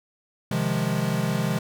square chord, F minor seventh, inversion second, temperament equal, 130.81 / 155.56 / 174.61 / 207.7 Hz, C3 / Eb3 / F3 / Ab3, 0 / 0 / 0 / 0 cents, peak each -29 dBFS, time 0.51-1.59 s, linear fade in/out 5 ms, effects none

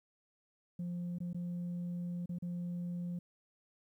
sine tone with dropouts, 175.2 Hz, F3, 6 cents sharp, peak -34 dBFS, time 0.79-3.19 s, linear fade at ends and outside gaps 5 ms, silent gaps 1.185-1.203 / 1.331-1.345 / 2.259-2.292 / 2.386-2.423 s, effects tanh soft clip ceiling -35 dBFS + 12-bit

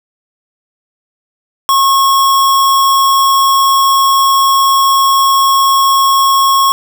sine tone with sample-and-hold, 1087 Hz, C#6, 34 cents flat, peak -6 dBFS, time 1.69-6.72 s, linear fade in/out 0 ms, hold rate 4410 Hz, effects none

